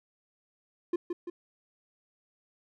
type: tone with echo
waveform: triangle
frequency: 349.2 Hz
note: F4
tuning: in tune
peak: -23 dBFS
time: 0.93-0.96 s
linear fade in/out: 5 ms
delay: 170 ms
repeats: 2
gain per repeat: -5 dB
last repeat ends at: 1.3 s
effects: none